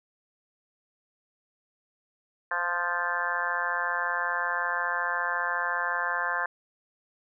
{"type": "harmonic tone", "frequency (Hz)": 174.61, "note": "F3", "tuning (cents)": 0, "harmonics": [3, 4, 5, 6, 7, 8, 9, 10], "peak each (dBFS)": [-40, -37, -37, -32, -38, -37, -31, -32], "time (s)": [2.51, 6.46], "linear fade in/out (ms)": 2, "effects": []}